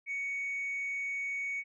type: tone with amplitude modulation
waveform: sine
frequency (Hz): 2233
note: C#7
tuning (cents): +12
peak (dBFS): -30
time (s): 0.06-1.64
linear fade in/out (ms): 50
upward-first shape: sine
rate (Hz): 288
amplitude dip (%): 25
effects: tanh soft clip ceiling -30 dBFS